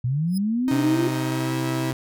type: linear sweep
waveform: sine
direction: up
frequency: 117 to 352.4 Hz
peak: -20 dBFS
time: 0.04-1.08 s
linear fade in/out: 5 ms
type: tone with exponential growth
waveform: 10% pulse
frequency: 5080 Hz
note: D#8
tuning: 35 cents sharp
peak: -25 dBFS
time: 0.27-0.38 s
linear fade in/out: 5 ms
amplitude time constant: 22 ms
type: tone with pitch glide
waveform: 45% pulse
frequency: 311.1 to 324.1 Hz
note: D#4 to E4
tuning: 0 to -29 cents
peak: -26 dBFS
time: 0.68-1.91 s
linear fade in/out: 0 ms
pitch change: +71 cents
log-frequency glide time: 1.07-1.54 s
type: tone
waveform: sawtooth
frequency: 130 Hz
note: C3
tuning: 11 cents flat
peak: -21 dBFS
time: 0.71-1.93 s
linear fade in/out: 2 ms
effects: none